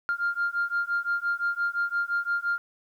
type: beating tone pair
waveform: sine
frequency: 1396.9 / 1402.7 Hz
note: F6 / F6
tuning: 0 / +7 cents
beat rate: 5.8 Hz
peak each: -27 dBFS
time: 0.09-2.58 s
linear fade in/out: 0 ms
effects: tanh soft clip ceiling -19 dBFS + 10-bit